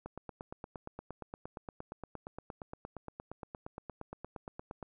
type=click train; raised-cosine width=1 ms; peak=-28 dBFS; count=42; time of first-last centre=0.06-4.827 s; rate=8.6 Hz; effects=none